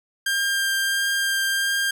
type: tone with vibrato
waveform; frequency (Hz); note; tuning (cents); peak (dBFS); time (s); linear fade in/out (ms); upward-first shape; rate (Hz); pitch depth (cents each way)
sawtooth; 1596; G6; +31; -17; 0.26-1.91; 5; triangle; 1.5; 10
effects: none